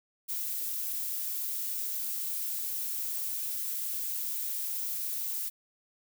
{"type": "noise", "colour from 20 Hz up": "violet", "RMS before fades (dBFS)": -34, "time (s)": [0.28, 5.5], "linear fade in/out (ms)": 20, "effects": []}